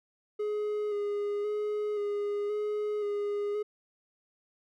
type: tone with vibrato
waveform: triangle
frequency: 415.3 Hz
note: G#4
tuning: in tune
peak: -27 dBFS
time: 0.39-3.63 s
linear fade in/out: 10 ms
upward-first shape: square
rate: 0.95 Hz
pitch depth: 20 cents each way
effects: none